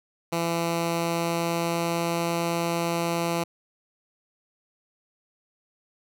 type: tone with pitch glide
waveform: 10% pulse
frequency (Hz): 168.3 to 169.27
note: E3 to E3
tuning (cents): +36 to +46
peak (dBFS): -16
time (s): 0.32-3.44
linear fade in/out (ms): 10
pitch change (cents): +10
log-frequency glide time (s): 0.86-2.3
effects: none